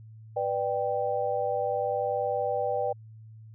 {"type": "chord", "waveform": "sine", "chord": "G major", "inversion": "first", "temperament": "equal with one note detuned", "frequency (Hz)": [493.9, 594.5, 784], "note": ["B4", "D5", "G5"], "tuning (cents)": [0, 21, 0], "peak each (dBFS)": -30, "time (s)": [0.36, 2.93], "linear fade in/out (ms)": 10, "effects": ["added 110 Hz sine -45 dBFS peak until 3.54 s"]}